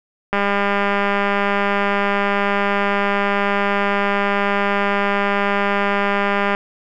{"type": "click train", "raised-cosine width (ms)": 0.5, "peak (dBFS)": -4, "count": 1251, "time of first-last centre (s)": [0.33, 6.549], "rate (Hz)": 201, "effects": []}